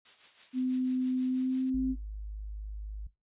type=noise with tremolo; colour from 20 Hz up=blue; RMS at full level=-45 dBFS; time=0.05-1.7 s; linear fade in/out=5 ms; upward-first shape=triangle; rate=6.1 Hz; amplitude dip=70%
type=tone with pitch glide; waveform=sine; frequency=255.9 to 260.2 Hz; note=C4 to C4; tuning=-38 to -9 cents; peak=-27 dBFS; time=0.53-1.96 s; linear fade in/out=50 ms; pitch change=+29 cents; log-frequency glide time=1.26-1.61 s
type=tone; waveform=sine; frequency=51.91 Hz; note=G#1; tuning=in tune; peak=-36 dBFS; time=1.74-3.07 s; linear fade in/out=5 ms
effects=noise-tail reverb RT60 0.2 s tail -17 dB re dry + resampled to 8000 Hz